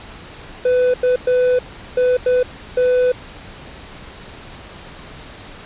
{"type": "tone bursts at uneven times", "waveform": "triangle", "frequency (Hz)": 500, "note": "B4", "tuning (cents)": 21, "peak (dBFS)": -10, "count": 6, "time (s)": [[0.65, 0.94], [1.03, 1.16], [1.27, 1.59], [1.97, 2.17], [2.26, 2.43], [2.77, 3.12]], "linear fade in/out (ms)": 5, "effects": ["pink hiss -37 dBFS RMS until 5.65 s", "resampled to 8000 Hz"]}